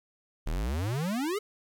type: exponential sweep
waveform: square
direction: up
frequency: 34.65 to 440 Hz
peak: -29 dBFS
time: 0.46-1.39 s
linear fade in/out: 10 ms
effects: 11-bit